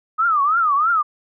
sine tone with vibrato, 1244.5 Hz, D#6, in tune, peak -14 dBFS, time 0.18-1.03 s, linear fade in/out 20 ms, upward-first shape triangle, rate 3.1 Hz, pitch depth 230 cents each way, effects none

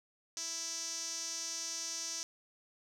sawtooth tone with band-pass filter, 330 Hz, E4, 2 cents sharp, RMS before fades -40 dBFS, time 0.37-2.23 s, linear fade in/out 0 ms, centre 5900 Hz, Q 6.5, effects none

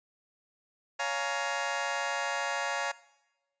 20% pulse chord, Bb minor seventh, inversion first, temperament just, 559.4 / 699.2 / 839.1 / 932.3 Hz, Db5 / F5 / Ab5 / Bb5, +16 / +2 / +18 / 0 cents, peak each -31 dBFS, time 0.99-2.92 s, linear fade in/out 10 ms, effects noise-tail reverb RT60 1.0 s tail -20 dB re dry + resampled to 16000 Hz

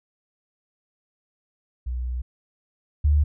sine tone pair in turn, 61.74 / 73.85 Hz, B1 / D2, 0 / +10 cents, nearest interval minor third, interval 310 cents, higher second, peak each -25 / -15 dBFS, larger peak second, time 1.86-2.22 / 3.04-3.24 s, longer first, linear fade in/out 10 ms, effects none

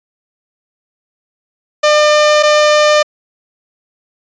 sawtooth tone pair in turn, 601 / 601 Hz, D5 / D5, +40 / +40 cents, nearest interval unison, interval 0 cents, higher neither, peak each -3 dBFS, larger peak neither, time 1.83-2.43 / 2.43-3.03 s, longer neither, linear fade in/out 10 ms, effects resampled to 16000 Hz

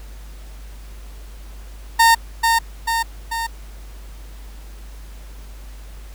30% pulse tone with echo, 916 Hz, A#5, 31 cents flat, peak -7 dBFS, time 1.99-2.15 s, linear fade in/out 10 ms, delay 440 ms, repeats 3, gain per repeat -4 dB, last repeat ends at 3.47 s, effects added 50 Hz sine -34 dBFS peak until 6.14 s + pink hiss -47 dBFS RMS until 6.14 s

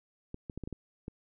clicks, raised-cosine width 3 ms, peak -26 dBFS, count 7, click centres 0.344 / 0.498 / 0.576 / 0.637 / 0.675 / 0.727 / 1.081 s, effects none

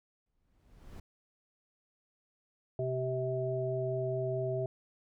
brown noise with exponential growth, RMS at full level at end -44 dBFS, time 0.26-1 s, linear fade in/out 5 ms, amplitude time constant 160 ms
harmonic tone, 128.9 Hz, C3, 26 cents flat, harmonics 1 / 3 / 5, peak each -35 / -35 / -35 dBFS, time 2.79-4.66 s, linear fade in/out 2 ms
effects none

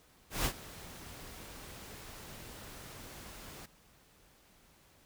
pink noise with ADSR envelope, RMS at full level -31 dBFS, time 0.3-3.66 s, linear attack 150 ms, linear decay 74 ms, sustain -18 dB, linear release 7 ms, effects pink hiss -64 dBFS RMS until 5.05 s

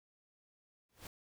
pink noise with exponential growth, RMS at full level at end -45 dBFS, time 0.89-1.07 s, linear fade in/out 2 ms, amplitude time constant 39 ms, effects none

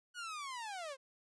sawtooth linear sweep, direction down, 1480 to 510 Hz, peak -38 dBFS, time 0.14-0.97 s, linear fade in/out 50 ms, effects resampled to 22050 Hz

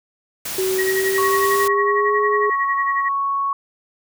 white noise, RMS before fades -27 dBFS, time 0.45-1.68 s, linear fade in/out 5 ms
sine tone with pitch glide, 377.4 to 416.3 Hz, F#4 to G#4, +34 to +4 cents, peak -18 dBFS, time 0.58-2.5 s, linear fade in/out 5 ms, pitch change +170 cents, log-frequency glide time 0.79-2.16 s
sine tone with tremolo, 1900 Hz, A#6, 33 cents sharp, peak -19 dBFS, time 0.78-3.09 s, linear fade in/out 10 ms, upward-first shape sine, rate 11 Hz, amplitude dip 85%
sine tone, 1108.7 Hz, C#6, in tune, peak -18 dBFS, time 1.18-3.53 s, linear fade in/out 2 ms
effects none

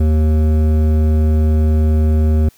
sine tone with hard clipping, 77.5 Hz, D#2, 6 cents flat, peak -12 dBFS, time 0-2.49 s, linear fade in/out 5 ms, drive 12 dB, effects white hiss -51 dBFS RMS until 2.57 s

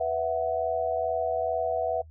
sine chord, B suspended fourth, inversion none, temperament just, 493.9 / 658.5 / 740.8 Hz, B4 / E5 / F#5, 0 / -2 / +2 cents, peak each -31 / -27 / -30 dBFS, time 0-2.02 s, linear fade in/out 10 ms, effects noise-tail reverb RT60 0.1 s tail -25 dB re dry + added 79 Hz sine -46 dBFS peak until 2.1 s

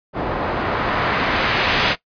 white noise with low-pass filter sweep, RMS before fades -20 dBFS, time 0.13-1.96 s, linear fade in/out 50 ms, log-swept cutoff 770 to 3200 Hz, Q 0.83, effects noise-tail reverb RT60 0.1 s tail -18 dB re dry + resampled to 11025 Hz

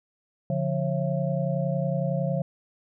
sine tone cluster, 144.2 / 175.1 / 544 / 671 Hz, D3 / F3 / C#5 / E5, -31 / +5 / -33 / +31 cents, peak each -27 / -28 / -30 / -34 dBFS, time 0.5-2.42 s, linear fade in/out 2 ms, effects none

